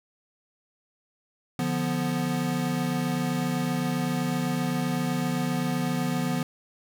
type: chord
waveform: square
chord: B diminished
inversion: first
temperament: equal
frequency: 146.83 / 174.61 / 246.9 Hz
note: D3 / F3 / B3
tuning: 0 / 0 / 0 cents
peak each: -32 / -30 / -29 dBFS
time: 1.59-6.43 s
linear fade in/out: 2 ms
effects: none